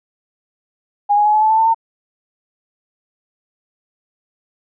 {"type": "tone with pitch steps", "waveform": "sine", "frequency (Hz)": [820, 831.9, 844, 856.3, 868.8, 881.4, 894.2, 907.2], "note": ["G#5", "G#5", "G#5", "A5", "A5", "A5", "A5", "A#5"], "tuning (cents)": [-22, 3, 28, -47, -22, 3, 28, -47], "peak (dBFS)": -10, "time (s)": [1.09, 1.746], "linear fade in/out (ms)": 20, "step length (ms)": 82, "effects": []}